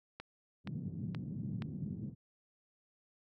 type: click train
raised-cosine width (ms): 0.3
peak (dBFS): -28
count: 4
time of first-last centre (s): 0.2-1.622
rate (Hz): 2.11
type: band-pass noise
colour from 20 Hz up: white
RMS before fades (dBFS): -41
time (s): 0.64-2.15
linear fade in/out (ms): 50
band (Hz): 110 to 200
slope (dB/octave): 24
effects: none